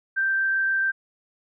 sine tone with frequency modulation, 1568 Hz, G6, in tune, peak -20 dBFS, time 0.16-0.92 s, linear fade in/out 20 ms, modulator 26.9 Hz, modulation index 0.44, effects none

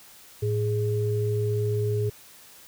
sine tone pair together, 110 / 416.4 Hz, A2 / G#4, 0 / +5 cents, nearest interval octave + major seventh, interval 2305 cents, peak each -24 / -27 dBFS, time 0.42-2.1 s, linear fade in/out 10 ms, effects white hiss -50 dBFS RMS until 2.67 s

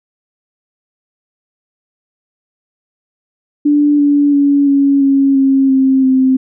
sine tone with pitch steps, 292.7 / 288 / 283.4 / 278.8 / 274.4 / 270 / 265.6 / 261.4 Hz, D4 / D4 / C#4 / C#4 / C#4 / C#4 / C4 / C4, -6 / -34 / +38 / +10 / -17 / -45 / +26 / -1 cents, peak -7 dBFS, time 3.65-6.37 s, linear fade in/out 10 ms, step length 340 ms, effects none

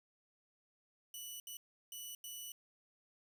10% pulse tone bursts at uneven times, 2960 Hz, F#7, in tune, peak -37 dBFS, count 4, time 1.14-1.4 / 1.47-1.57 / 1.92-2.15 / 2.24-2.52 s, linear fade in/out 2 ms, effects 11-bit

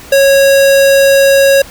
square tone, 550 Hz, C#5, 14 cents flat, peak -5 dBFS, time 0.12-1.62 s, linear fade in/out 5 ms, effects pink hiss -33 dBFS RMS until 1.7 s

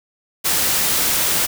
white noise, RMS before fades -18 dBFS, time 0.44-1.47 s, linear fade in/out 20 ms, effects none

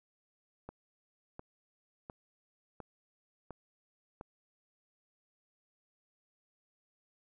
click train, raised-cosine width 1 ms, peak -30 dBFS, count 6, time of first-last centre 0.69-4.211 s, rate 1.42 Hz, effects none

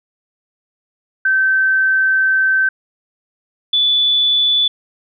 sine tone pair in turn, 1545 / 3468 Hz, G6 / A7, -26 / -26 cents, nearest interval octave + major second, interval 1400 cents, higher second, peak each -11 dBFS, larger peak neither, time 1.25-2.69 / 3.73-4.68 s, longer first, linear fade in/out 5 ms, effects none

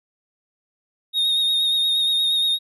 triangle tone with vibrato, 3716 Hz, A#7, 6 cents flat, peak -16 dBFS, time 1.13-2.59 s, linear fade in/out 50 ms, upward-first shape sine, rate 8.5 Hz, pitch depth 27 cents each way, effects none

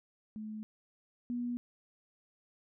sine tone pair in turn, 215.5 / 242.3 Hz, A3 / B3, -36 / -33 cents, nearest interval major second, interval 203 cents, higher second, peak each -39 / -33 dBFS, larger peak second, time 0.36-0.63 / 1.3-1.57 s, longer neither, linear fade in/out 0 ms, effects none

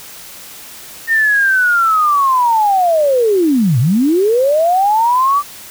sine linear two-way sweep, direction down then up, 1839 to 110 to 1179 Hz, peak -9 dBFS, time 1.07-5.43 s, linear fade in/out 50 ms, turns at 3.79 s, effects white hiss -34 dBFS RMS until 5.7 s

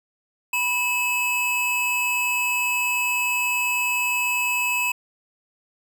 square tone pair together, 981.4 / 2590 Hz, B5 / E7, -11 / -31 cents, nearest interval octave + perfect fourth, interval 1680 cents, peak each -29 / -22 dBFS, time 0.53-4.92 s, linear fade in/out 5 ms, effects none

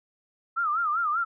sine tone with vibrato, 1287 Hz, E6, 42 cents flat, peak -23 dBFS, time 0.56-1.25 s, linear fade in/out 20 ms, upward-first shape sine, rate 5.1 Hz, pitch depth 150 cents each way, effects none

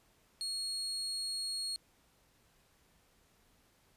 35% pulse tone, 4300 Hz, C8, 47 cents sharp, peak -34 dBFS, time 0.41-1.76 s, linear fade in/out 0 ms, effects pink hiss -69 dBFS RMS until 3.96 s + resampled to 32000 Hz

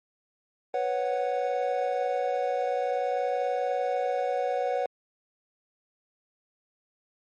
triangle chord, B suspended second, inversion none, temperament equal, 493.9 / 554.4 / 740 Hz, B4 / C#5 / F#5, 0 / 0 / 0 cents, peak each -28 / -28 / -27 dBFS, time 0.74-4.86 s, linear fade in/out 2 ms, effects MP3 32 kbps

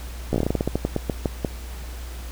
slowing click train, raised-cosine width 2 ms, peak -8 dBFS, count 17, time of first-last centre 0.33-1.448 s, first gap 14 ms, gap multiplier 1.19, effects added 60 Hz sine -32 dBFS peak until 2.31 s + pink hiss -42 dBFS RMS until 2.31 s

